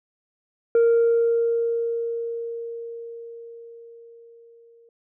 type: tone with exponential decay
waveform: sine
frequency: 464.6 Hz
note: A#4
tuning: 6 cents flat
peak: -11 dBFS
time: 0.75-4.89 s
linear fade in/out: 2 ms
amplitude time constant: 900 ms
effects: tanh soft clip ceiling -13 dBFS